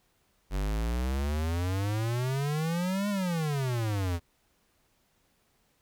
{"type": "exponential two-way sweep", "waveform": "square", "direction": "up then down", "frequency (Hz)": [46.25, 207.7, 82.8], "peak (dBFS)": -28, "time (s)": [0.5, 4.2], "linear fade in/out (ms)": 50, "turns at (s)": 3.09, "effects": ["pink hiss -70 dBFS RMS until 5.81 s"]}